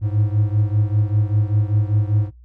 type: beating tone pair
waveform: triangle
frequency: 103.3 / 108.4 Hz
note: G#2 / A2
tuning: -9 / -25 cents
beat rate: 5.1 Hz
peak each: -15 / -18 dBFS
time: 0.01-2.31 s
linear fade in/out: 50 ms
effects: noise-tail reverb RT60 0.2 s tail -26 dB re dry + added 60 Hz sine -42 dBFS peak until 2.44 s